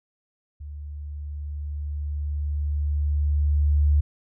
sine tone with level ramp, 73.42 Hz, D2, in tune, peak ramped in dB -34 to -15 dBFS, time 0.6-4.01 s, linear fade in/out 10 ms, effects none

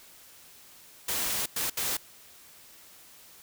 white noise bursts at uneven times, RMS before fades -30 dBFS, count 3, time 1.08-1.46 / 1.56-1.7 / 1.77-1.97 s, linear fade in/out 5 ms, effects white hiss -53 dBFS RMS until 3.42 s

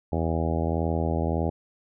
harmonic tone, 81.7 Hz, E2, 15 cents flat, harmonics 1 / 2 / 3 / 4 / 5 / 6 / 7 / 8 / 9 / 10, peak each -27 / -30 / -32 / -33 / -34 / -35 / -35 / -36 / -37 / -37 dBFS, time 0.12-1.5 s, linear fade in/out 5 ms, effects none

